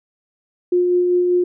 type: tone with tremolo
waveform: sine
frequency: 356.7 Hz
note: F4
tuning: 37 cents sharp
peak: -12 dBFS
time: 0.72-1.44 s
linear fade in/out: 5 ms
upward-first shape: sine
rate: 5.1 Hz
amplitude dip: 25%
effects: none